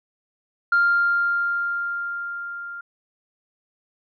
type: tone with level ramp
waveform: sine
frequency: 1396.9 Hz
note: F6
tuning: in tune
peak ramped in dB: -13 to -32 dBFS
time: 0.72-2.81 s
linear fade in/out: 5 ms
effects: tanh soft clip ceiling -11 dBFS